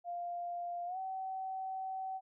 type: tone with pitch glide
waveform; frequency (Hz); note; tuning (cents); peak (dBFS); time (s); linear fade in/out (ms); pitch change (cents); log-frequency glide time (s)
sine; 698 to 761.2; F5 to F#5; -1 to +49; -37; 0.04-2.21; 50; +150; 0.86-0.98
effects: none